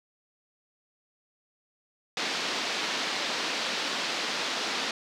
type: band-pass noise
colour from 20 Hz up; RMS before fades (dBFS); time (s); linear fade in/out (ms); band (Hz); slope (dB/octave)
white; -31; 2.17-4.91; 2; 200 to 4900; 24
effects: none